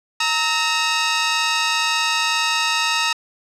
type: tone pair together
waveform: 10% pulse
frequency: 925 / 1286.6 Hz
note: A#5 / E6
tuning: -14 / -42 cents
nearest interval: tritone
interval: 572 cents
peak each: -11 / -12 dBFS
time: 0.2-3.13 s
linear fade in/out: 5 ms
effects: low-pass 7000 Hz 12 dB/octave